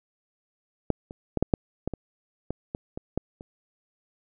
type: clicks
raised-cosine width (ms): 2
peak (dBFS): -8 / -25 / -12 / -7 / -6 / -14 / -19 / -16 / -17 / -20 / -12 / -27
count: 12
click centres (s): 0.903 / 1.109 / 1.373 / 1.426 / 1.538 / 1.876 / 1.937 / 2.506 / 2.749 / 2.975 / 3.176 / 3.409
effects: none